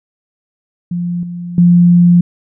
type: tone with level steps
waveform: sine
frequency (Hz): 174.61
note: F3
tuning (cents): 0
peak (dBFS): -15 / -21 / -4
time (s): 0.91-2.21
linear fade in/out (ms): 5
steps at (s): 1.23 / 1.58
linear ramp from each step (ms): 2
effects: none